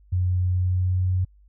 sine tone with pitch glide, 90.8 to 92.07 Hz, F#2 to F#2, -32 to -8 cents, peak -19 dBFS, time 0.12-1.25 s, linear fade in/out 10 ms, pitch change +24 cents, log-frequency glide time 0.46-1.1 s, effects added 50 Hz sine -51 dBFS peak until 1.48 s

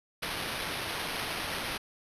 white noise with sample-and-hold, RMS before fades -35 dBFS, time 0.22-1.78 s, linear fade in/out 10 ms, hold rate 7350 Hz, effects resampled to 32000 Hz

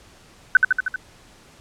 sine tone with echo, 1516 Hz, F#6, 42 cents sharp, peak -7 dBFS, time 0.55-0.57 s, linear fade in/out 2 ms, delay 78 ms, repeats 5, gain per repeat -3 dB, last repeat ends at 0.96 s, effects pink hiss -50 dBFS RMS until 1.6 s + low-pass 9000 Hz 12 dB/octave

